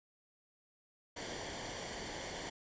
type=noise with comb filter; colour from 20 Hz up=pink; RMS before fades=-43 dBFS; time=1.16-2.5 s; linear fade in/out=10 ms; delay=0.77 ms; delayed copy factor=-0.6; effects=resampled to 16000 Hz